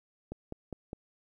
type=click train; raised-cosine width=2 ms; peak=-25 dBFS; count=4; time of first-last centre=0.32-0.931 s; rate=4.91 Hz; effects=11-bit